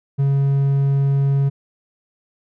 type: tone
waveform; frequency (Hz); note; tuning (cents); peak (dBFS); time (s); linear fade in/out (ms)
triangle; 138.59; C#3; 0; -12; 0.18-1.5; 20
effects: none